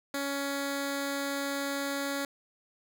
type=tone with notch filter; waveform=10% pulse; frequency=279.5 Hz; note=C#4; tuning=14 cents sharp; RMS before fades=-33 dBFS; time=0.14-2.25 s; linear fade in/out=2 ms; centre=950 Hz; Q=1.9; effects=none